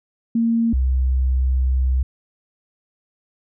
sine tone pair in turn, 230 / 64.54 Hz, A#3 / C2, -23 / -23 cents, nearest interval octave + minor seventh, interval 2200 cents, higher first, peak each -15 dBFS, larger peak neither, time 0.35-0.73 / 0.73-2.03 s, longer second, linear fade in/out 5 ms, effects none

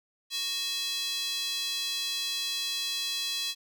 square tone with high-pass filter, 370 Hz, F#4, in tune, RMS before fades -32 dBFS, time 0.3-3.55 s, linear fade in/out 50 ms, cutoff 3700 Hz, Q 3.4, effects none

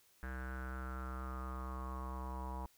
square tone with low-pass filter sweep, 64.6 Hz, C2, 21 cents flat, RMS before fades -43 dBFS, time 0.23-2.66 s, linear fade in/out 0 ms, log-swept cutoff 1600 to 940 Hz, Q 8.2, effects white hiss -69 dBFS RMS until 2.77 s

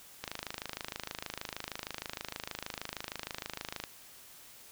click train, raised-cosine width 0.2 ms, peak -19 dBFS, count 96, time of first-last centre 0.24-3.838 s, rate 26.4 Hz, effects white hiss -54 dBFS RMS until 4.71 s

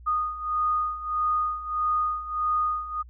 sine beating tone pair, 1233 / 1234.6 Hz, D#6 / D#6, -16 / -14 cents, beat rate 1.6 Hz, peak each -29 / -25 dBFS, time 0.06-3.03 s, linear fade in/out 20 ms, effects added 60 Hz sine -44 dBFS peak until 3.09 s

